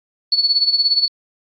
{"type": "tone with tremolo", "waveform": "sine", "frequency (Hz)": 4428, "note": "C#8", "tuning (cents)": -3, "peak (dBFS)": -10, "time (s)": [0.32, 1.08], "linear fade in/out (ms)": 2, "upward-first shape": "sine", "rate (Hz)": 17, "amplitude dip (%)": 75, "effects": ["AAC 64 kbps"]}